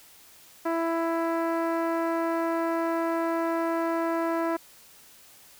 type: tone with low-pass filter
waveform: 10% pulse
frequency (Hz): 331.4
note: E4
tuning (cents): +9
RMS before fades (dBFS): -27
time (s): 0.65-4.57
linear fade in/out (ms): 10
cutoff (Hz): 1100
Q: 0.57
effects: white hiss -53 dBFS RMS until 5.59 s